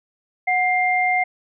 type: tone pair together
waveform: sine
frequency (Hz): 735.2 / 2100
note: F#5 / C7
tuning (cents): -11 / +6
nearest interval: octave + tritone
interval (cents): 1817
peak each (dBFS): -19 / -19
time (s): 0.47-1.24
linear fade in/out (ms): 10
effects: none